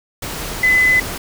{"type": "tone in noise", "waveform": "sine", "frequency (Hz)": 2016, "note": "B6", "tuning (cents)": 35, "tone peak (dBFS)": -10, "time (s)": [0.63, 1], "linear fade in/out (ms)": 5, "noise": "pink", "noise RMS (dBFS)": -26, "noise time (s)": [0.22, 1.18], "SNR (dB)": 13, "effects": []}